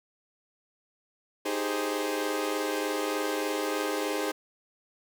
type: chord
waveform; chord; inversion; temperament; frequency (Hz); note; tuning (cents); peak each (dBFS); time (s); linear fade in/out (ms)
sawtooth; Ab major seventh; second; equal; 311.1 / 392 / 415.3 / 523.3; Eb4 / G4 / Ab4 / C5; 0 / 0 / 0 / 0; -29 / -32 / -29 / -30; 1.45-4.32; 10
effects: none